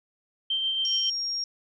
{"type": "tone with tremolo", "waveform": "sine", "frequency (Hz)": 3136, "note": "G7", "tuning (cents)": 0, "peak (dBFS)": -23, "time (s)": [0.5, 1.1], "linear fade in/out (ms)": 5, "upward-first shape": "sine", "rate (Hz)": 7.2, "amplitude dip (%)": 30}
{"type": "tone", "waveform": "sine", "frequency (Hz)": 5580, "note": "F8", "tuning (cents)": -2, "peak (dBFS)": -27, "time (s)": [0.85, 1.44], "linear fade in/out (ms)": 2}
{"effects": []}